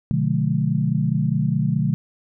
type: chord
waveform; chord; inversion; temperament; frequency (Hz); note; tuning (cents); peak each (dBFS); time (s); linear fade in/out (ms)
sine; B diminished seventh; none; just; 123.47 / 148.16 / 177.8 / 213.4; B2 / D3 / F3 / Ab3; 0 / +16 / +31 / +47; -24 / -21 / -24 / -25; 0.11-1.94; 0
effects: none